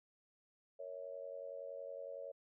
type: tone with amplitude modulation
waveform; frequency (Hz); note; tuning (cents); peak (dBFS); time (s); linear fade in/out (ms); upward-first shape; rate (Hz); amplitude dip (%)
sine; 556; C#5; +5; -40; 0.79-2.32; 10; sine; 90.8; 95
effects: none